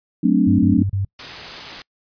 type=chord; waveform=sine; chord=D dominant seventh; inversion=first; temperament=equal with one note detuned; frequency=185 / 218.9 / 261.6 / 293.7 Hz; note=F#3 / A3 / C4 / D4; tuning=0 / -9 / 0 / 0 cents; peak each=-18 dBFS; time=0.23-0.83 s; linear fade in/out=10 ms
type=tone bursts; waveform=sine; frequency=98 Hz; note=G2; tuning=in tune; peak=-18 dBFS; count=4; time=0.47-1.049 s; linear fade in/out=5 ms; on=120 ms; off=33 ms
type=noise; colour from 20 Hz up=white; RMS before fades=-32 dBFS; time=1.19-1.82 s; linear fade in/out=2 ms
effects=noise-tail reverb RT60 0.1 s tail -26 dB re dry + resampled to 11025 Hz